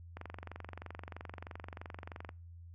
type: click train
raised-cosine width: 0.5 ms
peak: -29 dBFS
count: 50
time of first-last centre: 0.17-2.291 s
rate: 23.1 Hz
effects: noise-tail reverb RT60 0.4 s tail -26 dB re dry + added 85 Hz sine -49 dBFS peak until 2.74 s